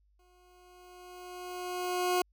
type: tone with exponential growth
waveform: 20% pulse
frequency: 360.6 Hz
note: F#4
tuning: 45 cents flat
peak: -20 dBFS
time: 0.19-2.22 s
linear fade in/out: 5 ms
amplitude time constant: 440 ms
effects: added 50 Hz sine -65 dBFS peak until 2.32 s